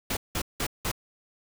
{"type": "noise bursts", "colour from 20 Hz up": "pink", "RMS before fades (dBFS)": -29, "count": 4, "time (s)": [0.1, 0.916], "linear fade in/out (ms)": 5, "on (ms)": 69, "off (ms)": 180, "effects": []}